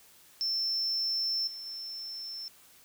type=tone with level steps; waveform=sine; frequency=5350 Hz; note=E8; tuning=25 cents sharp; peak=-26 / -39 / -37 dBFS; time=0.41-2.48 s; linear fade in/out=0 ms; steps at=1.47 / 1.66 s; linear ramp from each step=5 ms; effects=tanh soft clip ceiling -26 dBFS + white hiss -58 dBFS RMS until 2.84 s